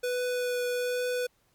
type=tone with vibrato; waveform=square; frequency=493.9 Hz; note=B4; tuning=in tune; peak=-28 dBFS; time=0.03-1.27 s; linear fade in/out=10 ms; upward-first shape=triangle; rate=1.2 Hz; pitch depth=10 cents each way; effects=pink hiss -69 dBFS RMS until 1.54 s + MP3 96 kbps